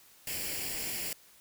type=noise with comb filter; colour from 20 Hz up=white; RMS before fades=-36 dBFS; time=0.27-1.13 s; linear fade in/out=2 ms; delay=0.4 ms; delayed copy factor=+0.65; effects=white hiss -59 dBFS RMS until 1.4 s